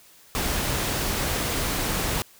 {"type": "noise", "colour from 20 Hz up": "pink", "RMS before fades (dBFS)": -26, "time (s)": [0.35, 2.22], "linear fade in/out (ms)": 0, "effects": ["white hiss -53 dBFS RMS until 2.39 s"]}